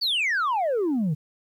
sine exponential sweep, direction down, 4699 to 141.7 Hz, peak -19 dBFS, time 0.01-1.15 s, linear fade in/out 20 ms, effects tanh soft clip ceiling -20 dBFS + 10-bit

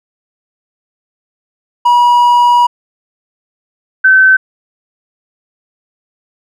triangle / sine tone pair in turn, 966 / 1533.4 Hz, B5 / G6, -39 / -39 cents, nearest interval minor sixth, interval 800 cents, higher second, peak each -3 dBFS, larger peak neither, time 1.85-2.67 / 4.04-4.37 s, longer first, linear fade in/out 10 ms, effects none

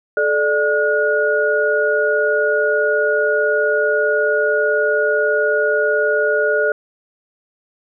sine tone cluster, 432.4 / 594 / 1443 Hz, A4 / D5 / F#6, -30 / +20 / -44 cents, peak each -18 dBFS, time 0.17-6.72 s, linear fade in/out 2 ms, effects none

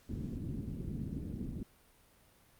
white low-pass noise, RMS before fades -40 dBFS, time 0.09-1.63 s, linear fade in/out 2 ms, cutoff 260 Hz, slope 24 dB/octave, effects pink hiss -65 dBFS RMS until 2.59 s + Opus 48 kbps

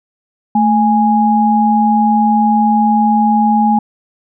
sine tone pair together, 220 / 828.9 Hz, A3 / G#5, 0 / -4 cents, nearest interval octave + major seventh, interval 2296 cents, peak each -11 dBFS, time 0.55-3.79 s, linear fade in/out 5 ms, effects none

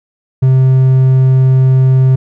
triangle tone, 130.9 Hz, C3, 1 cent sharp, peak -3 dBFS, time 0.42-2.16 s, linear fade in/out 10 ms, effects none

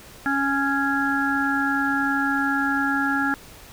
harmonic tone, 277 Hz, C#4, 1 cent flat, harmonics 1 / 3 / 5 / 6, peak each -24 / -28 / -25 / -25 dBFS, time 0.26-3.34 s, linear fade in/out 0 ms, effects pink hiss -45 dBFS RMS until 3.72 s

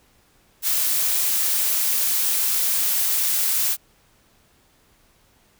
blue noise, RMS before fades -21 dBFS, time 0.62-3.77 s, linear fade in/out 50 ms, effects pink hiss -59 dBFS RMS until 5.59 s

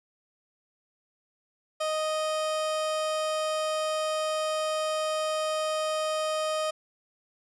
30% pulse tone, 622.3 Hz, D#5, in tune, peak -24 dBFS, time 1.8-6.71 s, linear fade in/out 10 ms, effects resampled to 24000 Hz + 10-bit

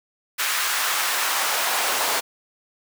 pink noise with high-pass filter sweep, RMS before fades -23 dBFS, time 0.38-2.21 s, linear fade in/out 20 ms, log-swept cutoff 1500 to 670 Hz, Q 1.2, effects none

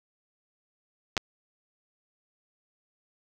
clicks, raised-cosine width 0.2 ms, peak -9 dBFS, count 2, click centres 1.168 / 1.177 s, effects none

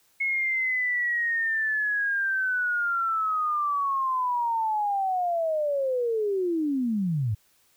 sine linear sweep, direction down, 2181 to 97.2 Hz, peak -23 dBFS, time 0.2-7.35 s, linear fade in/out 10 ms, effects white hiss -64 dBFS RMS until 7.76 s

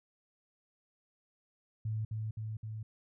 sine tone with echo, 109.2 Hz, A2, 13 cents flat, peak -32 dBFS, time 1.85-2.05 s, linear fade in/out 5 ms, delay 260 ms, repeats 3, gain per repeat -2 dB, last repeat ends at 2.83 s, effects none

